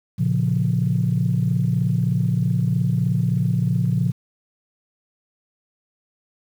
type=chord; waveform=sine; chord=Bb minor; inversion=none; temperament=equal with one note detuned; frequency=115.4 / 138.59 / 174.61 Hz; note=Bb2 / Db3 / F3; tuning=-17 / 0 / 0 cents; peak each=-21 dBFS; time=0.18-4.12 s; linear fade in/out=20 ms; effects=tanh soft clip ceiling -9 dBFS + 8-bit